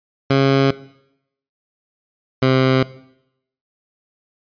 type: tone pair in turn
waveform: 15% pulse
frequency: 136.4 / 131.01 Hz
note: C#3 / C3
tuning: -28 / +3 cents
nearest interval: minor second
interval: 69 cents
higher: first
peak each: -6 dBFS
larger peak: neither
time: 0.3-0.71 / 2.42-2.83 s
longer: neither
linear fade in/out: 5 ms
effects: noise-tail reverb RT60 0.8 s tail -19 dB re dry + resampled to 11025 Hz